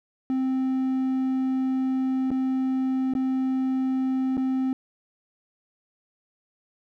triangle tone with dropouts, 261.6 Hz, C4, in tune, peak -20 dBFS, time 0.3-4.73 s, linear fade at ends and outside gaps 1 ms, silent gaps 2.305-2.314 / 3.137-3.151 / 4.37-4.377 s, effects none

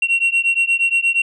sine beating tone pair, 2733 / 2741.5 Hz, F7 / F7, -38 / -33 cents, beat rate 8.5 Hz, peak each -15 dBFS, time 0.02-1.22 s, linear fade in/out 5 ms, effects tanh soft clip ceiling -11 dBFS

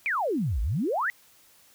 sine exponential two-way sweep, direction down then up, 2483 to 49 to 2046 Hz, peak -24 dBFS, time 0.06-1.1 s, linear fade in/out 0 ms, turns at 0.61 s, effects white hiss -58 dBFS RMS until 1.74 s

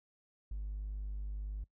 triangle tone, 50.7 Hz, G#1, 41 cents flat, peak -34 dBFS, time 0.51-1.64 s, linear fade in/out 5 ms, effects noise-tail reverb RT60 0.1 s tail -21 dB re dry + tanh soft clip ceiling -33 dBFS

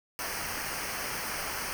pink noise with comb filter, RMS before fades -35 dBFS, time 0.19-1.73 s, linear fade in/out 0 ms, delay 0.27 ms, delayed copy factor -0.75, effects none

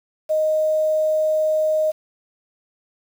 sine tone with quantisation, 622 Hz, D#5, 1 cent flat, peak -16 dBFS, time 0.29-1.92 s, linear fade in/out 20 ms, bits 7, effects none

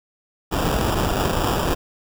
pink noise with sample-and-hold, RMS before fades -21 dBFS, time 0.51-1.75 s, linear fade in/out 20 ms, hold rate 2100 Hz, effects none

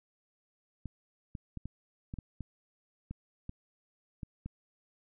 clicks, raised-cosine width 5 ms, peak -27 dBFS, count 11, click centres 0.857 / 1.352 / 1.573 / 1.656 / 2.139 / 2.187 / 2.407 / 3.11 / 3.494 / 4.232 / 4.46 s, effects none

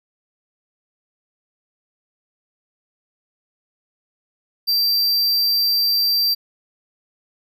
square tone, 4699 Hz, D8, in tune, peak -16 dBFS, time 4.67-6.35 s, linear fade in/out 20 ms, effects none

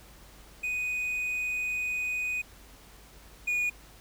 triangle tone pair in turn, 2489 / 2452 Hz, D#7 / D#7, 0 / -26 cents, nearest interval unison, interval 26 cents, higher first, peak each -27 / -24 dBFS, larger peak second, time 0.63-2.42 / 3.47-3.7 s, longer first, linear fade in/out 10 ms, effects added 50 Hz sine -54 dBFS peak until 4 s + pink hiss -54 dBFS RMS until 4 s

